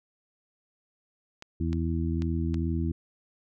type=clicks; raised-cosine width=0.2 ms; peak=-24 dBFS; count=4; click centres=1.424 / 1.73 / 2.221 / 2.543 s
type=harmonic tone; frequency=82.41 Hz; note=E2; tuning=in tune; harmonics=1 / 2 / 3 / 4; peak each=-28 / -32 / -33 / -34 dBFS; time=1.6-2.92 s; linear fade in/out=5 ms
effects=none